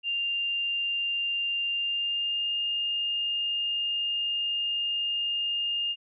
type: tone with pitch glide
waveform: sine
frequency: 2794 to 2822 Hz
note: F7 to F7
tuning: 0 to +17 cents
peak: -26 dBFS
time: 0.03-5.96 s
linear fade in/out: 50 ms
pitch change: +17 cents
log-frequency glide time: 1.71-2.53 s
effects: none

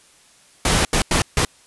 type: noise bursts at uneven times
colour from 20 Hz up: pink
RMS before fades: -17 dBFS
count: 4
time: 0.65-0.85 / 0.93-1.02 / 1.11-1.22 / 1.37-1.45 s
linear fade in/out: 2 ms
effects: white hiss -52 dBFS RMS until 1.66 s + resampled to 24000 Hz

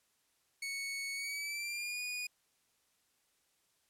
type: tone with pitch glide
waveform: sawtooth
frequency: 2217 to 2460 Hz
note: C#7 to D#7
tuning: 0 to -20 cents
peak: -34 dBFS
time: 0.62-2.27 s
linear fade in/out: 5 ms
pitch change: +180 cents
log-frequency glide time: 1.14-2.01 s
effects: white hiss -75 dBFS RMS until 3.89 s + low-pass 12000 Hz 12 dB/octave

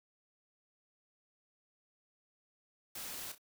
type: noise with echo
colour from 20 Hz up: white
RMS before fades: -44 dBFS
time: 2.95-3.32 s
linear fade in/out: 5 ms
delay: 31 ms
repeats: 2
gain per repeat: -10 dB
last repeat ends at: 3.382 s
effects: none

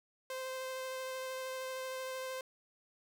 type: tone with vibrato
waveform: sawtooth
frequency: 520 Hz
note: C5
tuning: 11 cents flat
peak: -35 dBFS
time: 0.3-2.41 s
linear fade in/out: 2 ms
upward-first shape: sine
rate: 13 Hz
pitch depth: 10 cents each way
effects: none

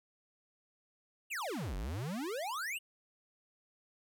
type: exponential two-way sweep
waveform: square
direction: down then up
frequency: 2987 to 43.46 to 2987 Hz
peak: -37 dBFS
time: 1.3-2.79 s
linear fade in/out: 20 ms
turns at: 1.76 s
effects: none

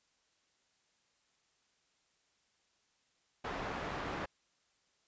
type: low-pass noise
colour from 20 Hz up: white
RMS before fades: -40 dBFS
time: 3.44-4.26 s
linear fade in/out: 10 ms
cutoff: 1300 Hz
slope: 12 dB/octave
effects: white hiss -75 dBFS RMS until 5.07 s + resampled to 16000 Hz

